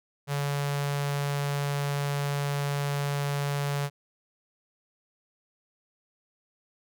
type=tone with notch filter; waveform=sawtooth; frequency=142.7 Hz; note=D3; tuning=49 cents flat; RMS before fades=-29 dBFS; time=0.27-3.9 s; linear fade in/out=50 ms; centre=290 Hz; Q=1.7; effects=none